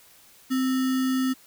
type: tone with sample-and-hold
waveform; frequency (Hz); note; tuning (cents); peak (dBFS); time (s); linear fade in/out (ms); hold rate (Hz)
sine; 260; C4; -11; -21; 0.5-1.34; 20; 1575
effects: white hiss -54 dBFS RMS until 1.46 s